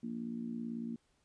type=harmonic tone; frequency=58.1 Hz; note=A#1; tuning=5 cents flat; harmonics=3 / 4 / 5 / 6; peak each=-48 / -38 / -48 / -52 dBFS; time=0.03-0.96 s; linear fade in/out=5 ms; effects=pink hiss -75 dBFS RMS until 1.24 s + resampled to 22050 Hz